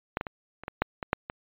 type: clicks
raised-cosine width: 0.5 ms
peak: -12 / -15 / -20 / -26 / -18 / -7 / -17 / -7 / -19 dBFS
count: 9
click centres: 0.171 / 0.211 / 0.268 / 0.636 / 0.681 / 0.82 / 1.028 / 1.131 / 1.299 s
effects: resampled to 8000 Hz